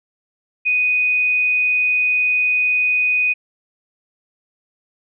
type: tone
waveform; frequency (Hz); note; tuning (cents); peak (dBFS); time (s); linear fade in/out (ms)
sine; 2489; D#7; 0; -14; 0.65-3.34; 20
effects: none